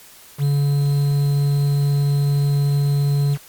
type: tone with quantisation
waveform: triangle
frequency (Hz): 142.4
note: C#3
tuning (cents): +47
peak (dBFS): -13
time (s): 0.38-3.38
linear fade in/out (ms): 50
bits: 6
effects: white hiss -45 dBFS RMS until 3.48 s + Opus 48 kbps